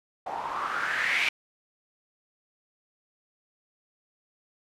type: noise with low-pass filter sweep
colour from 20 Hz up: blue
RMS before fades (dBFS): -29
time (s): 0.26-1.29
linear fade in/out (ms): 5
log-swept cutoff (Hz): 770 to 2500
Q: 5.2
effects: none